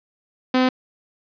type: tone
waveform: sawtooth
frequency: 256 Hz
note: C4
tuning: 38 cents flat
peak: -11 dBFS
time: 0.54-0.69 s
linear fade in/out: 5 ms
effects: resampled to 11025 Hz + 7-bit